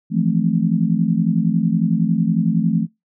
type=chord; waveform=sine; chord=F major seventh; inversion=third; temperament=just; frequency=163.7 / 174.61 / 218.3 / 261.9 Hz; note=E3 / F3 / A3 / C4; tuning=-12 / 0 / -13 / +2 cents; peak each=-20 / -19 / -19 / -25 dBFS; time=0.1-2.87 s; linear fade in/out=50 ms; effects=noise-tail reverb RT60 0.2 s tail -25 dB re dry